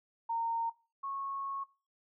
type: tone pair in turn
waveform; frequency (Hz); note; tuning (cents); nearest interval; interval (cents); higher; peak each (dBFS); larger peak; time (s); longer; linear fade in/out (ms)
sine; 920 / 1098.4; A#5 / C#6; -23 / -16; minor third; 307; second; -31 / -36; first; 0.29-0.7 / 1.03-1.64; second; 10
effects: noise-tail reverb RT60 0.3 s tail -18 dB re dry